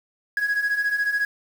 sine beating tone pair, 1654 / 1668 Hz, G#6 / G#6, -8 / +7 cents, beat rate 14 Hz, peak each -24 / -20 dBFS, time 0.37-1.25 s, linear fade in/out 2 ms, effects tanh soft clip ceiling -18 dBFS + 7-bit

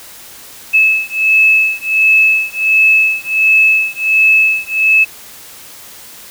sine beating tone pair, 2600 / 2601.4 Hz, E7 / E7, -24 / -24 cents, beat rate 1.4 Hz, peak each -11 dBFS, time 0.73-5.05 s, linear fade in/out 20 ms, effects white hiss -35 dBFS RMS until 6.3 s

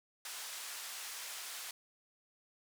white band-pass noise, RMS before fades -45 dBFS, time 0.25-1.71 s, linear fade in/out 2 ms, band 810 to 9800 Hz, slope 12 dB/octave, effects none

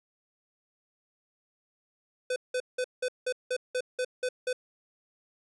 square tone bursts, 504 Hz, B4, 35 cents sharp, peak -28 dBFS, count 10, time 2.3-4.53 s, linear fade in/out 5 ms, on 61 ms, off 180 ms, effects resampled to 24000 Hz

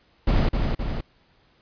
brown noise with echo, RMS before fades -19 dBFS, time 0.27-0.49 s, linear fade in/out 5 ms, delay 260 ms, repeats 2, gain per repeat -4 dB, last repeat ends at 1.01 s, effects pink hiss -61 dBFS RMS until 1.61 s + resampled to 11025 Hz

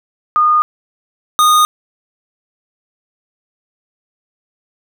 sine / square tone pair in turn, 1224 / 1231.8 Hz, D#6 / D#6, -29 / -18 cents, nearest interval unison, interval 11 cents, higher second, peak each -8 dBFS, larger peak neither, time 0.36-0.62 / 1.39-1.65 s, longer neither, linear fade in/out 0 ms, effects none

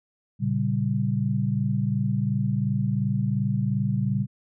sine chord, G diminished, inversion first, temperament equal with one note detuned, 115.8 / 138.59 / 196 Hz, Bb2 / Db3 / G3, -11 / 0 / 0 cents, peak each -26 dBFS, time 0.39-4.27 s, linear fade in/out 50 ms, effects none

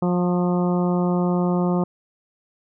harmonic tone with a mistuned harmonic, 178 Hz, F3, 33 cents sharp, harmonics 1 / 2 / 3 / 4 / 5 / 6 / 7, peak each -19 / -25 / -29 / -31 / -33 / -35 / -36 dBFS, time 0.02-1.84 s, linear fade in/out 5 ms, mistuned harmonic 7, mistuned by -22 cents, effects none

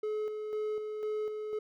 triangle tone with tremolo, 427.3 Hz, G#4, 49 cents sharp, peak -29 dBFS, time 0.03-1.59 s, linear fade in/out 5 ms, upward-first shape square, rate 2 Hz, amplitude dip 40%, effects none

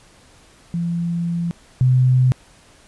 sine tone pair in turn, 170.6 / 127.81 Hz, F3 / C3, -40 / -40 cents, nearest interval perfect fourth, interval 500 cents, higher first, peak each -19 / -11 dBFS, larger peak second, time 0.74-1.51 / 1.81-2.32 s, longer first, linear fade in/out 0 ms, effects pink hiss -50 dBFS RMS until 2.87 s + resampled to 24000 Hz

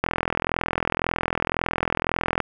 click train, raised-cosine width 0.5 ms, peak -6 dBFS, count 100, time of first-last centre 0.04-2.403 s, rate 41.9 Hz, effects none

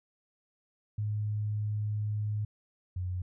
sine tone pair in turn, 105.5 / 90.96 Hz, G#2 / F#2, +28 / -29 cents, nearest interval minor third, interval 257 cents, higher first, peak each -29 / -31 dBFS, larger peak first, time 0.98-2.45 / 2.96-3.22 s, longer first, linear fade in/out 5 ms, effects none

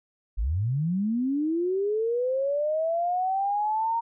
sine linear sweep, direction up, 43.74 to 932.3 Hz, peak -23 dBFS, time 0.37-4.01 s, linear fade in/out 20 ms, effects none

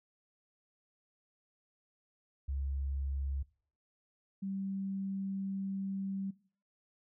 sine tone pair in turn, 68.7 / 194.31 Hz, C#2 / G3, -15 / -15 cents, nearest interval octave + tritone, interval 1800 cents, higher second, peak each -33 / -35 dBFS, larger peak first, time 2.48-3.43 / 4.42-6.31 s, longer second, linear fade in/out 10 ms, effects noise-tail reverb RT60 0.5 s tail -21 dB re dry

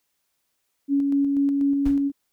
sine tone with tremolo, 280 Hz, C#4, 18 cents sharp, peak -17 dBFS, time 0.88-2.12 s, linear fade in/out 50 ms, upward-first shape square, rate 4.1 Hz, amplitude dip 25%
brown noise with exponential decay, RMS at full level -29 dBFS, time 1.86-2.09 s, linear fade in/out 0 ms, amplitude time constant 49 ms
effects white hiss -74 dBFS RMS until 2.32 s

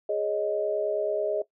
sine chord, Ab suspended fourth, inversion none, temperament just, 415.3 / 553.7 / 623 Hz, Ab4 / Db5 / Eb5, 0 / -2 / +2 cents, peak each -29 / -32 / -27 dBFS, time 0.09-1.42 s, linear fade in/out 5 ms, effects noise-tail reverb RT60 0.1 s tail -17 dB re dry

